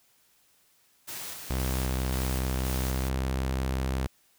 white noise with tremolo, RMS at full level -38 dBFS, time 1.07-3.1 s, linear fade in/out 20 ms, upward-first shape square, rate 1.9 Hz, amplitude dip 35%
sawtooth tone with pitch glide, 64.7 to 65.53 Hz, C2 to C2, -19 to +3 cents, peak -23 dBFS, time 1.5-4.07 s, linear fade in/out 5 ms, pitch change +22 cents, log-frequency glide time 2.89-3.08 s
effects white hiss -65 dBFS RMS until 4.38 s

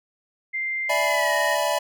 sine tone with pitch glide, 2093 to 1853.9 Hz, C7 to A#6, 0 to -10 cents, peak -24 dBFS, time 0.53-1.56 s, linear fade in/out 20 ms, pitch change -210 cents, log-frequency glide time 1.05-1.35 s
square chord, E dominant seventh, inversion third, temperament equal with one note detuned, 587.3 / 659.3 / 843.2 / 987.8 Hz, D5 / E5 / G#5 / B5, 0 / 0 / +26 / 0 cents, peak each -26 / -27 / -29 / -28 dBFS, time 0.89-1.79 s, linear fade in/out 10 ms
effects none

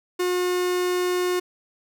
45% pulse tone, 360 Hz, F#4, 47 cents flat, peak -21 dBFS, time 0.19-1.4 s, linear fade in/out 10 ms, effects none

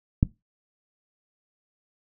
click, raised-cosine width 5 ms, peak -5 dBFS, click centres 0.229 s, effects noise-tail reverb RT60 0.2 s tail -19 dB re dry

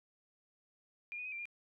sine tone with pitch steps, 2410 / 2476 / 2520 / 2360 / 2407 Hz, D7 / D#7 / D#7 / D7 / D7, +44 / -9 / +21 / +8 / +42 cents, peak -40 dBFS, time 1.12-1.455 s, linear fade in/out 0 ms, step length 67 ms, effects none

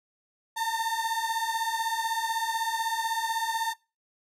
35% pulse beating tone pair, 896 / 912 Hz, A5 / A#5, +31 / -38 cents, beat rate 16 Hz, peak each -28 dBFS, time 0.56-3.74 s, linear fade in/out 20 ms, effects noise-tail reverb RT60 0.3 s tail -23 dB re dry + resampled to 32000 Hz

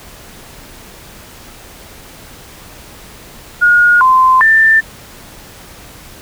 sine tone with pitch steps, 1436 / 1035 / 1782 Hz, F6 / C6 / A6, +48 / -19 / +22 cents, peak -5 dBFS, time 3.61-4.81 s, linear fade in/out 20 ms, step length 400 ms, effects pink hiss -36 dBFS RMS until 6.21 s

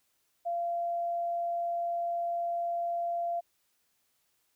sine tone, 688 Hz, F5, 26 cents flat, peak -29 dBFS, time 0.45-3.41 s, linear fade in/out 20 ms, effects white hiss -74 dBFS RMS until 4.55 s

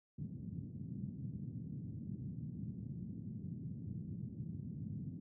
pink band-pass noise, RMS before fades -45 dBFS, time 0.18-5.2 s, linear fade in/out 10 ms, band 110 to 210 Hz, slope 24 dB/octave, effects none

